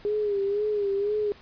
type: tone with vibrato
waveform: sine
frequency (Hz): 409.3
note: G#4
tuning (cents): -25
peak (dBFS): -23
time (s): 0.05-1.32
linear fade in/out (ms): 0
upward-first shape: sine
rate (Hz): 2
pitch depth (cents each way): 66
effects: pink hiss -51 dBFS RMS until 1.41 s + resampled to 11025 Hz